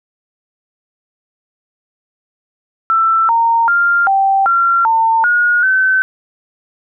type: tone with pitch steps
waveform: sine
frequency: 1333 / 922 / 1396 / 780 / 1372 / 902 / 1441 / 1529 Hz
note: E6 / A#5 / F6 / G5 / F6 / A5 / F#6 / G6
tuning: +19 / -19 / -1 / -9 / -31 / +43 / -46 / -44 cents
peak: -9 dBFS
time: 2.9-6.02 s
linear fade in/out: 0 ms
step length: 390 ms
effects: none

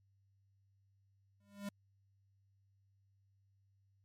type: tone with exponential growth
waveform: square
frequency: 201.6 Hz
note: G3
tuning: 49 cents sharp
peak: -38 dBFS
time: 1.4-1.69 s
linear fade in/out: 5 ms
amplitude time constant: 61 ms
effects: added 98 Hz sine -70 dBFS peak until 4.04 s + MP3 64 kbps

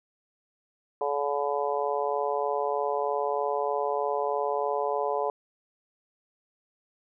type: harmonic tone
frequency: 143.2 Hz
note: D3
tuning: 43 cents flat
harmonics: 3 / 4 / 5 / 6 / 7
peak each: -30 / -31 / -32 / -33 / -33 dBFS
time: 1.01-5.3 s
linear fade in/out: 2 ms
effects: none

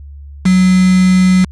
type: tone with quantisation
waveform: sine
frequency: 185 Hz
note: F#3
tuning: in tune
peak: -6 dBFS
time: 0.45-1.45 s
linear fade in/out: 10 ms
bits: 3
effects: added 71 Hz sine -29 dBFS peak until 1.51 s + resampled to 22050 Hz

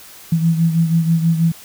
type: beating tone pair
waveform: sine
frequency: 164.1 / 170.3 Hz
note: E3 / F3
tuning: -8 / -43 cents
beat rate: 6.2 Hz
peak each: -13 / -20 dBFS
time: 0.32-1.52 s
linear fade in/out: 5 ms
effects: white hiss -40 dBFS RMS until 1.64 s

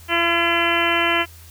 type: harmonic tone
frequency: 339.6 Hz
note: F4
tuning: 48 cents flat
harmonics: 1 / 2 / 3 / 4 / 5 / 6 / 7 / 8 / 9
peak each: -25 / -25 / -25 / -25 / -25 / -25 / -25 / -25 / -25 dBFS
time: 0.08-1.26 s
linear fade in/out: 50 ms
effects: added 83 Hz sine -42 dBFS peak until 1.5 s + white hiss -47 dBFS RMS until 1.5 s

